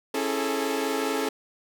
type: chord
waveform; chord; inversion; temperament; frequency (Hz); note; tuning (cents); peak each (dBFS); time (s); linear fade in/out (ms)
sawtooth; A major seventh; first; equal with one note detuned; 273.8 / 329.6 / 415.3 / 440; C#4 / E4 / G#4 / A4; -21 / 0 / 0 / 0; -26 / -30 / -28 / -25; 0.14-1.29; 5
effects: none